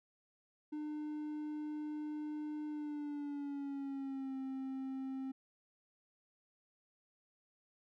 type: tone with pitch glide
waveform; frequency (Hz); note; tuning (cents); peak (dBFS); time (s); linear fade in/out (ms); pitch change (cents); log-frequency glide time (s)
triangle; 301.6 to 265.6; D4 to C4; +46 to +26; -37; 0.72-5.32; 10; -220; 2.68-4.36
effects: none